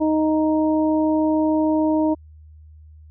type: harmonic tone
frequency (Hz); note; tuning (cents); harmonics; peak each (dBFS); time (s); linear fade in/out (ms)
311.1; D#4; 0; 1 / 2 / 3; -17 / -23 / -27; 0-2.15; 20
effects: added 77 Hz sine -42 dBFS peak until 3.1 s